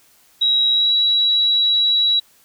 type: tone with pitch glide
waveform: sine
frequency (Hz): 3854 to 3897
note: B7 to B7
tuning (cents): -43 to -24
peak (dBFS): -13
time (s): 0.41-2.2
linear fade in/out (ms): 10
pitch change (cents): +19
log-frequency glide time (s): 0.71-0.91
effects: white hiss -54 dBFS RMS until 2.44 s